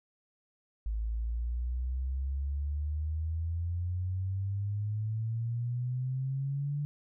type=exponential sweep; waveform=sine; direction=up; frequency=53.2 to 146.83 Hz; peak=-30 dBFS; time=0.86-6.85 s; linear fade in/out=0 ms; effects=none